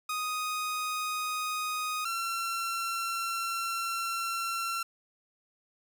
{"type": "tone pair in turn", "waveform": "sawtooth", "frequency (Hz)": [1246, 1357.2], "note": ["D#6", "F6"], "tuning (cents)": [2, -50], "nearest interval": "minor second", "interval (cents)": 148, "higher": "second", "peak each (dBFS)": -27, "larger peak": "neither", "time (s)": [[0.09, 2.05], [2.05, 4.83]], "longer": "second", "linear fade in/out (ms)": 5, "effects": []}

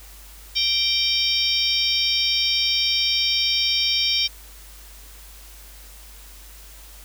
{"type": "harmonic tone with a mistuned harmonic", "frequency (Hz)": 784, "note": "G5", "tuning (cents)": 0, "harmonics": [3, 4, 5, 6, 7], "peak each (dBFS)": [-28, -24, -24, -28, -23], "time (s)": [0.55, 4.28], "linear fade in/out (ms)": 20, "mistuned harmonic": 5, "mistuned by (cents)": -85, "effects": ["added 50 Hz sine -43 dBFS peak until 7.04 s", "white hiss -46 dBFS RMS until 7.04 s"]}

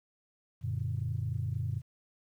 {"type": "chord", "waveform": "sine", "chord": "Gb augmented", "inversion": "none", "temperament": "equal with one note detuned", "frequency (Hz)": [92.5, 116.54, 145.9], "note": ["Gb2", "Bb2", "D3"], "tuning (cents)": [0, 0, -11], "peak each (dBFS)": [-35, -33, -37], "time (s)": [0.61, 1.82], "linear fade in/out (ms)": 50, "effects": ["tanh soft clip ceiling -22 dBFS", "11-bit"]}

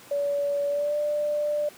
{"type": "tone with pitch glide", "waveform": "sine", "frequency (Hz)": [571, 592.8], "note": ["D5", "D5"], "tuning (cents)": [-49, 16], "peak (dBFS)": -23, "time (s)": [0.11, 1.69], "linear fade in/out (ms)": 5, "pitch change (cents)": 65, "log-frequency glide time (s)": [0.67, 0.96], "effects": ["pink hiss -48 dBFS RMS until 1.77 s", "high-pass 200 Hz 12 dB/octave"]}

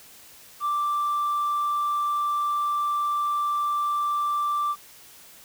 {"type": "tone with hard clipping", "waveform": "triangle", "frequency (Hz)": 1174.7, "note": "D6", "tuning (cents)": 0, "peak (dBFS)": -22, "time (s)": [0.6, 4.76], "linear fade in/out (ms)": 50, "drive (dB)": 2, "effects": ["white hiss -49 dBFS RMS until 5.44 s"]}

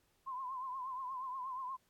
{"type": "tone with vibrato", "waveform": "sine", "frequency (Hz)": 1035, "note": "C6", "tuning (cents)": -19, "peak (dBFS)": -39, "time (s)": [0.26, 1.77], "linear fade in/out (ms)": 20, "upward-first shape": "triangle", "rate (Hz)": 8.4, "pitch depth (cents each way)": 91, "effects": ["pink hiss -75 dBFS RMS until 1.89 s", "AAC 64 kbps"]}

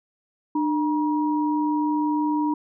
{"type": "tone pair together", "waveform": "sine", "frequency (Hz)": [300.5, 954], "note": ["D4", "A#5"], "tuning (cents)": [40, 40], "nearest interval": "octave + minor sixth", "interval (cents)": 2000, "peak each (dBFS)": [-21, -26], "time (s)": [0.55, 2.54], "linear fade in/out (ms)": 5, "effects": []}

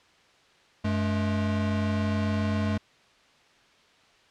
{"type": "tone pair together", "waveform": "square", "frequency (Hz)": [95.14, 212.9], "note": ["F#2", "G#3"], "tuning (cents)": [49, 43], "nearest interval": "octave + major second", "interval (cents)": 1394, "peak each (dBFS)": -28, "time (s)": [0.84, 2.78], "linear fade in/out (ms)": 10, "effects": ["white hiss -59 dBFS RMS until 4.3 s", "low-pass 4000 Hz 12 dB/octave"]}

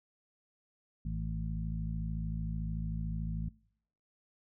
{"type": "harmonic tone with a mistuned harmonic", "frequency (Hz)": 53.5, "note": "A1", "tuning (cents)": -48, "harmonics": [1, 2, 3, 4], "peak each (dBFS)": [-36, -41, -38, -44], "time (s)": [1.05, 3.49], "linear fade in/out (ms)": 5, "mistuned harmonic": 4, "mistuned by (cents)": 37, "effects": ["noise-tail reverb RT60 0.7 s tail -24 dB re dry"]}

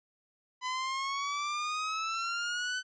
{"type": "exponential sweep", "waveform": "sawtooth", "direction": "up", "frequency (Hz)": [1003, 1519], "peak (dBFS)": -28, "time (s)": [0.61, 2.83], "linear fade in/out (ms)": 50, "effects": ["resampled to 16000 Hz"]}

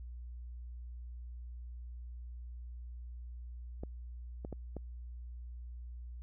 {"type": "clicks", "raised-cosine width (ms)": 2, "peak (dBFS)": -28, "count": 4, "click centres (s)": [3.835, 4.449, 4.527, 4.767], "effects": ["added 60 Hz sine -43 dBFS peak until 6.22 s"]}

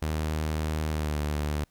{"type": "tone with pitch glide", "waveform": "sawtooth", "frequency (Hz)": [77.6, 74.61], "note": ["D#2", "D2"], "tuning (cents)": [-4, 28], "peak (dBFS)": -23, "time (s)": [0.02, 1.64], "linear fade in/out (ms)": 0, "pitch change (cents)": -68, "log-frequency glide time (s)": [0.9, 1.18], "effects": ["pink hiss -68 dBFS RMS until 1.7 s"]}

